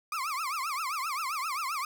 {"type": "tone with vibrato", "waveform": "35% pulse", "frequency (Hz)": 1174.7, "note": "D6", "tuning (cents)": 0, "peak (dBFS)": -29, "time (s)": [0.12, 1.85], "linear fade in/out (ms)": 2, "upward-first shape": "triangle", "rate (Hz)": 7.6, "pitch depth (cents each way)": 270, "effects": []}